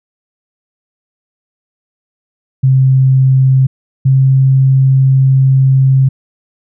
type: tone pair in turn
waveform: sine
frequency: 132.1 / 133.4 Hz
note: C3 / C3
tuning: +17 / +34 cents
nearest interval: unison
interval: 17 cents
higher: second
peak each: -5 dBFS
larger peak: neither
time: 2.63-3.67 / 4.05-6.09 s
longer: second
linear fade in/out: 10 ms
effects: none